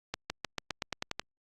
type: accelerating click train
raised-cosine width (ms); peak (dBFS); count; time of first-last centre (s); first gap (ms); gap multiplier
0.2; -15; 10; 0.14-1.196; 160; 0.92
effects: Opus 48 kbps